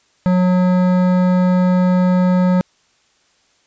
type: tone with hard clipping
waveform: sine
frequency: 182 Hz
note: F#3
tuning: 28 cents flat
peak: -13 dBFS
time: 0.26-2.61 s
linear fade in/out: 0 ms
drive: 14 dB
effects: white hiss -58 dBFS RMS until 3.66 s + resampled to 16000 Hz